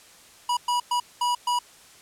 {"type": "tone bursts at uneven times", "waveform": "square", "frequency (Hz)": 972, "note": "B5", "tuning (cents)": -28, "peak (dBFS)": -22, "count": 5, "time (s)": [[0.49, 0.57], [0.68, 0.8], [0.91, 1], [1.21, 1.35], [1.47, 1.59]], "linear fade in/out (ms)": 5, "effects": ["white hiss -51 dBFS RMS until 2.01 s", "low-pass 10000 Hz 12 dB/octave"]}